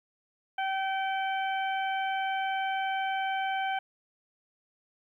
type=harmonic tone; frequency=771 Hz; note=G5; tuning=29 cents flat; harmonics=1 / 2 / 3 / 4; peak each=-29 / -35 / -39 / -41 dBFS; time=0.58-3.79 s; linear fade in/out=5 ms; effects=11-bit